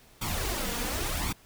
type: noise with flanger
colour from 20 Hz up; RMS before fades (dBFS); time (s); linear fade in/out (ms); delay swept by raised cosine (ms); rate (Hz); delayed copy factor
pink; -31; 0.21-1.33; 10; 0.86 to 4.26; 0.91; +0.7
effects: pink hiss -57 dBFS RMS until 1.45 s